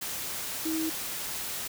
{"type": "tone in noise", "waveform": "sine", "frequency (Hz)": 320, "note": "D#4", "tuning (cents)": 49, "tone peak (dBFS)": -28, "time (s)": [0.65, 0.9], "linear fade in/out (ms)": 10, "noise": "white", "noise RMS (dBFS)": -35, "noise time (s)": [0.01, 1.68], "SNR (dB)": 4, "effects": []}